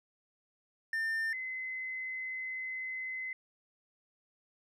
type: tone pair in turn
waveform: triangle / sine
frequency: 1800 / 2044 Hz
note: A6 / C7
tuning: +39 / -41 cents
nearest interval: major second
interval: 220 cents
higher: second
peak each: -29 / -36 dBFS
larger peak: first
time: 0.93-1.33 / 1.33-3.33 s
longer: second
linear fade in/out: 2 ms
effects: none